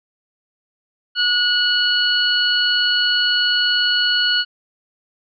sine tone cluster, 1454 / 2939 / 4362 Hz, F#6 / F#7 / C#8, -31 / -12 / -29 cents, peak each -19 dBFS, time 1.15-4.45 s, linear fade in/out 50 ms, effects none

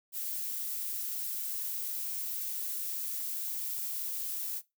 violet noise, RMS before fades -36 dBFS, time 0.12-4.62 s, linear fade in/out 50 ms, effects noise-tail reverb RT60 0.2 s tail -19 dB re dry

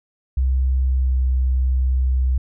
sine tone with pitch glide, 65 to 64.22 Hz, C2 to C2, -11 to -32 cents, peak -15 dBFS, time 0.37-2.38 s, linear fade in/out 5 ms, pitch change -21 cents, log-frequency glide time 0.79-1.25 s, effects none

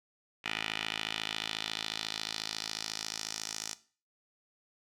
10% pulse tone with band-pass filter sweep, 54.1 Hz, A1, 29 cents flat, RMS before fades -38 dBFS, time 0.44-3.74 s, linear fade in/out 10 ms, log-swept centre 2600 to 6200 Hz, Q 2.3, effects noise-tail reverb RT60 0.4 s tail -17 dB re dry

